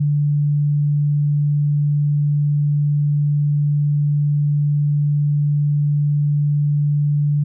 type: tone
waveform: sine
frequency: 146.3 Hz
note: D3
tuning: 6 cents flat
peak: -14 dBFS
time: 0-7.44 s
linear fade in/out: 10 ms
effects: none